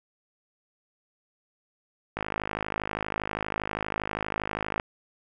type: click train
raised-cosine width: 0.5 ms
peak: -14 dBFS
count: 139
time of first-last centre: 2.17-4.799 s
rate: 52.5 Hz
effects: none